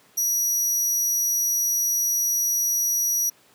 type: tone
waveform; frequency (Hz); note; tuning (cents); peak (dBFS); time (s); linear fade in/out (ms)
sawtooth; 5800; F#8; -35; -18; 0.17-3.3; 10
effects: pink hiss -56 dBFS RMS until 3.54 s + high-pass 200 Hz 12 dB/octave